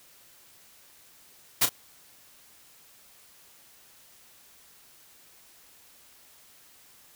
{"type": "noise with echo", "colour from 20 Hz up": "white", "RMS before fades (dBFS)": -21, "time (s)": [1.61, 1.66], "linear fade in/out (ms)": 10, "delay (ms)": 34, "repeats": 1, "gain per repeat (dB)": -10, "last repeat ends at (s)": 1.694, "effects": ["white hiss -56 dBFS RMS until 7.15 s"]}